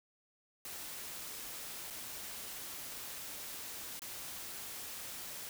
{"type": "noise with dropouts", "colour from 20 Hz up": "white", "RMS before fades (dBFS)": -45, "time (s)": [0.65, 5.49], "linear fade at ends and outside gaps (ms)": 1, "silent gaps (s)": [[1.902, 1.906], [3.994, 4.019]], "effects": []}